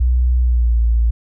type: tone with pitch glide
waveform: sine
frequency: 61.74 to 57.27 Hz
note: B1 to A#1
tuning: 0 to -30 cents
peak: -11 dBFS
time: 0-1.11 s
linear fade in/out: 10 ms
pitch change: -130 cents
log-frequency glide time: 0.39-0.8 s
effects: none